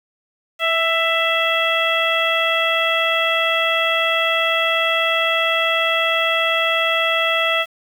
harmonic tone with a mistuned harmonic, 663 Hz, E5, 10 cents sharp, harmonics 1 / 2 / 3 / 4 / 5, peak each -22 / -22 / -22 / -22 / -22 dBFS, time 0.59-7.66 s, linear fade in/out 50 ms, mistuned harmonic 1, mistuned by -22 cents, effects 7-bit

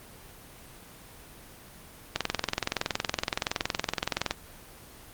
click train, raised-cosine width 0.2 ms, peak -8 dBFS, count 47, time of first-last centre 2.16-4.31 s, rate 21.4 Hz, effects pink hiss -49 dBFS RMS until 5.13 s + Opus 24 kbps

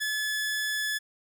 sawtooth tone, 1718 Hz, A6, 42 cents flat, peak -24 dBFS, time 0-0.99 s, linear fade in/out 20 ms, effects none

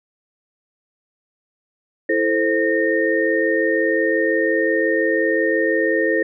sine tone cluster, 331.1 / 438.3 / 524 / 1838 Hz, E4 / A4 / C5 / A#6, +8 / -7 / +2 / -25 cents, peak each -21 dBFS, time 2.09-6.23 s, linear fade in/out 5 ms, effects none

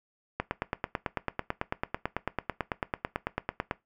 click train, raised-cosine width 0.5 ms, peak -13 dBFS, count 31, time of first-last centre 0.4-3.711 s, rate 9.06 Hz, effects noise-tail reverb RT60 0.2 s tail -19 dB re dry

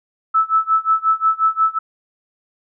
sine tone with tremolo, 1310 Hz, E6, 11 cents flat, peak -10 dBFS, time 0.34-1.79 s, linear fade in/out 10 ms, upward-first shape sine, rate 5.6 Hz, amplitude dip 95%, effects none

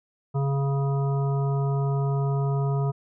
harmonic tone, 138.59 Hz, C#3, in tune, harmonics 1 / 3 / 5 / 7 / 9, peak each -22 / -32 / -36 / -38 / -40 dBFS, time 0.34-2.92 s, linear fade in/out 20 ms, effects none

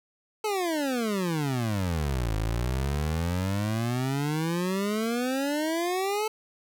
25% pulse exponential two-way sweep, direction down then up, 440 to 52.2 to 440 Hz, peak -22 dBFS, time 0.44-6.28 s, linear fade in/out 5 ms, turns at 2.35 s, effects none

